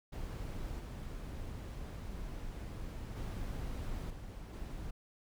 brown noise with level steps, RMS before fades -41 / -43 / -40 / -46 / -43 dBFS, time 0.12-4.91 s, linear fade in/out 10 ms, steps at 0.79 / 3.16 / 4.1 / 4.53 s, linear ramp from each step 5 ms, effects none

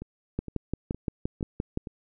two click trains, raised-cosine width 3 ms, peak -15 / -24 dBFS, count 9 / 5, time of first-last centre 0.39-1.774 / 0.02-1.872 s, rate 5.78 / 2.16 Hz, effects none

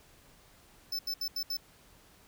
square tone bursts at uneven times, 5274 Hz, E8, in tune, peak -32 dBFS, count 5, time 0.92-0.99 / 1.07-1.14 / 1.21-1.28 / 1.36-1.43 / 1.5-1.57 s, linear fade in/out 5 ms, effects pink hiss -60 dBFS RMS until 2.27 s

